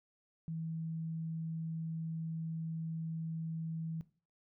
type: tone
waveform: sine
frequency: 162.2 Hz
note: E3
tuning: 28 cents flat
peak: -37 dBFS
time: 0.48-4.01 s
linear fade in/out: 0 ms
effects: noise-tail reverb RT60 0.4 s tail -17 dB re dry